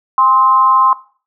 sine tone with amplitude modulation, 1046.5 Hz, C6, in tune, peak -4 dBFS, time 0.18-0.93 s, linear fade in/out 2 ms, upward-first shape sine, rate 233 Hz, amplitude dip 70%, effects noise-tail reverb RT60 0.4 s tail -18 dB re dry

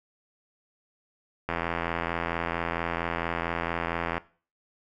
click train, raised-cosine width 0.5 ms, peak -13 dBFS, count 228, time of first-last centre 1.49-4.18 s, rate 84.4 Hz, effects noise-tail reverb RT60 0.4 s tail -19 dB re dry

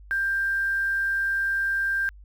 sine tone with quantisation, 1585 Hz, G6, 19 cents sharp, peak -22 dBFS, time 0.11-2.09 s, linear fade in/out 0 ms, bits 8, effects added 50 Hz sine -44 dBFS peak until 2.24 s

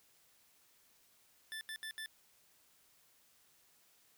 25% pulse tone bursts at uneven times, 1760 Hz, A6, in tune, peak -38 dBFS, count 4, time 1.52-1.61 / 1.69-1.76 / 1.83-1.91 / 1.98-2.06 s, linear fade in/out 0 ms, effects white hiss -69 dBFS RMS until 4.17 s

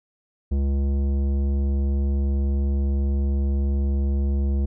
sine tone with tanh clipping, 69.3 Hz, C#2, in tune, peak -21 dBFS, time 0.51-4.66 s, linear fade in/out 10 ms, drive 13 dB, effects none

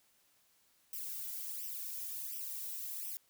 violet noise with flanger, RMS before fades -42 dBFS, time 0.93-3.17 s, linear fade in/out 0 ms, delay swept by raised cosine 0.35 to 2.05 ms, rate 1.4 Hz, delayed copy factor +0.85, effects white hiss -71 dBFS RMS until 3.29 s

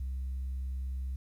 sine tone, 65.41 Hz, C2, in tune, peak -31 dBFS, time 0-1.16 s, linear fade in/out 5 ms, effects tanh soft clip ceiling -31 dBFS + 11-bit

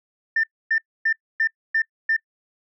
sine tone bursts, 1792 Hz, A6, 31 cents sharp, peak -16 dBFS, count 6, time 0.36-2.166 s, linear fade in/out 5 ms, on 76 ms, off 270 ms, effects noise-tail reverb RT60 0.1 s tail -26 dB re dry + tanh soft clip ceiling -12 dBFS

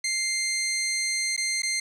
15% pulse tone with dropouts, 2100 Hz, C7, 6 cents sharp, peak -18 dBFS, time 0.04-1.8 s, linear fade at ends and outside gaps 5 ms, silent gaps 1.365-1.376 / 1.621-1.631 s, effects low-pass 10000 Hz 12 dB/octave + 9-bit

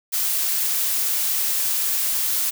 blue noise, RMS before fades -22 dBFS, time 0.12-2.51 s, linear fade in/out 20 ms, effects none

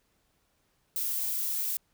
violet noise, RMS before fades -31 dBFS, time 0.96-1.77 s, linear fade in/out 0 ms, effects pink hiss -72 dBFS RMS until 1.93 s

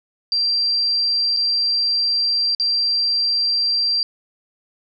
sine tone with dropouts, 4719 Hz, D8, 7 cents sharp, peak -16 dBFS, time 0.32-4.03 s, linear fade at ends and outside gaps 1 ms, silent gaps 1.365-1.37 / 2.549-2.598 s, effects none

